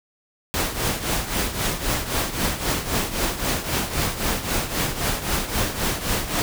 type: noise with tremolo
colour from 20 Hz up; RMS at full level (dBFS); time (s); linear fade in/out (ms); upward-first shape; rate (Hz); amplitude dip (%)
pink; -21; 0.54-6.42; 0; triangle; 3.8; 75
effects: none